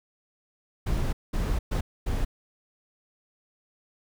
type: noise bursts at uneven times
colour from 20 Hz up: brown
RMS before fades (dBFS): -26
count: 4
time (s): 0.86-1.13 / 1.33-1.59 / 1.71-1.81 / 2.06-2.25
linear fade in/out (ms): 10
effects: none